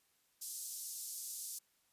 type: band-pass noise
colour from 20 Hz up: white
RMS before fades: -45 dBFS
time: 0.41-1.59 s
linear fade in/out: 10 ms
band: 5200 to 13000 Hz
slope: 24 dB/octave
effects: white hiss -75 dBFS RMS until 1.92 s + resampled to 32000 Hz